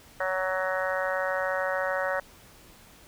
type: harmonic tone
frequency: 186.8 Hz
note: F#3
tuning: 17 cents sharp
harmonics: 3 / 4 / 5 / 6 / 7 / 8 / 9 / 10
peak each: -29 / -36 / -37 / -37 / -37 / -34 / -38 / -34 dBFS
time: 0.2-2.2 s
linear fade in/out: 5 ms
effects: pink hiss -53 dBFS RMS until 3.07 s